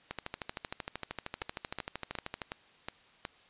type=two click trains; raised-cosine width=0.3 ms; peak=-20 / -20 dBFS; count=6 / 31; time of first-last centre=1.42-3.252 / 0.11-2.418 s; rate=2.73 / 13 Hz; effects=white hiss -61 dBFS RMS until 3.49 s + resampled to 8000 Hz